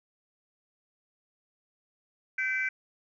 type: tone cluster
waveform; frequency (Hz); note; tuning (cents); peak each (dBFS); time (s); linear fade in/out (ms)
sine; 1548 / 2033 / 2324; G6 / B6 / D7; -22 / +50 / -19; -30 / -32 / -31; 2.38-2.69; 5
effects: tanh soft clip ceiling -19 dBFS